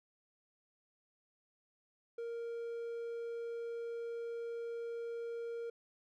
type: tone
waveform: triangle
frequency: 466.2 Hz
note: A#4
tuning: in tune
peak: -37 dBFS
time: 2.18-5.7 s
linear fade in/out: 5 ms
effects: none

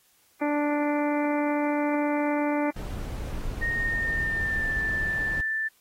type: harmonic tone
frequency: 293.7 Hz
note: D4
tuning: in tune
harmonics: 1 / 2 / 3 / 4 / 5 / 6 / 7 / 8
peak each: -25 / -29 / -31 / -39 / -39 / -43 / -38 / -41 dBFS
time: 0.41-2.71 s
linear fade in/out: 10 ms
type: noise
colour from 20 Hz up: brown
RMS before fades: -33 dBFS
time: 2.76-5.41 s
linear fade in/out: 5 ms
type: tone with pitch glide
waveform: sine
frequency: 1856 to 1767.1 Hz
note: A#6 to A6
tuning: -8 to +7 cents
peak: -25 dBFS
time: 3.61-5.69 s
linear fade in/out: 20 ms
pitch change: -85 cents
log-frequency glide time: 3.71-4.75 s
effects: white hiss -63 dBFS RMS until 5.8 s + AAC 48 kbps

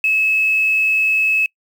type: tone with quantisation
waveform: sine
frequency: 2590 Hz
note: E7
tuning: 31 cents flat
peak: -13 dBFS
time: 0.04-1.46 s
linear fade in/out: 2 ms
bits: 6
effects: noise-tail reverb RT60 0.1 s tail -26 dB re dry

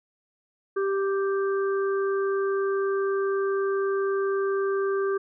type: harmonic tone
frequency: 392 Hz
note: G4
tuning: in tune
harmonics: 1 / 3 / 4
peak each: -23 / -33 / -36 dBFS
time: 0.76-5.18 s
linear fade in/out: 10 ms
effects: none

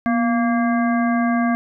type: harmonic tone with a mistuned harmonic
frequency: 230.9 Hz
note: A#3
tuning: 16 cents flat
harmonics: 1 / 3 / 5 / 7 / 9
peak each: -17 / -23 / -27 / -28 / -33 dBFS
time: 0.06-1.55 s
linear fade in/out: 0 ms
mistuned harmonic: 1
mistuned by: +69 cents
effects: none

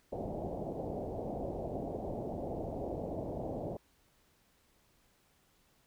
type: low-pass noise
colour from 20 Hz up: white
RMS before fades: -39 dBFS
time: 0.12-3.77 s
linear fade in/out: 5 ms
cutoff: 730 Hz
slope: 48 dB/octave
effects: pink hiss -70 dBFS RMS until 5.86 s

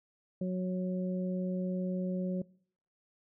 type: harmonic tone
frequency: 183.6 Hz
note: F#3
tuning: 13 cents flat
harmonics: 1 / 2 / 3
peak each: -31 / -41 / -40 dBFS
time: 0.41-2.42 s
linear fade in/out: 5 ms
effects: noise-tail reverb RT60 0.6 s tail -23 dB re dry

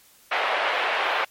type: band-pass noise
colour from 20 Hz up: pink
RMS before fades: -24 dBFS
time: 0.31-1.25 s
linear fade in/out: 10 ms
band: 570 to 3000 Hz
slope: 24 dB/octave
effects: white hiss -55 dBFS RMS until 1.3 s + MP3 64 kbps

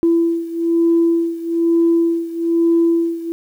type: beating tone pair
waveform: sine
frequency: 334.8 / 335.9 Hz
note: E4 / E4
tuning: +27 / +33 cents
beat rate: 1.1 Hz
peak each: -14 / -17 dBFS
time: 0.03-3.32 s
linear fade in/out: 0 ms
effects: tanh soft clip ceiling -6 dBFS + 8-bit

